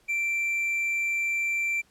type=tone; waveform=triangle; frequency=2349 Hz; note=D7; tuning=in tune; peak=-23 dBFS; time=0.08-1.82 s; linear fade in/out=20 ms; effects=pink hiss -63 dBFS RMS until 1.9 s + low-pass 12000 Hz 12 dB/octave